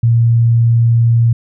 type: tone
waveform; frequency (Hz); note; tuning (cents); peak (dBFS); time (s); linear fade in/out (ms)
sine; 116.54; A#2; 0; -7; 0.03-1.33; 5
effects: none